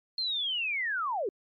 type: linear sweep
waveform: sine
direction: down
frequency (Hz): 4257 to 351.4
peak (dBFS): -28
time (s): 0.18-1.29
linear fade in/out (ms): 2
effects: MP3 48 kbps